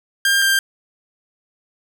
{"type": "tone pair in turn", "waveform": "sawtooth", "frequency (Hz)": [1600, 1586.2], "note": ["G6", "G6"], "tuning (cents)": [35, 20], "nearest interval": "unison", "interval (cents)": 15, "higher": "first", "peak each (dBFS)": -10, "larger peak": "neither", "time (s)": [[0.25, 0.42], [0.42, 0.59]], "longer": "neither", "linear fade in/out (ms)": 2, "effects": []}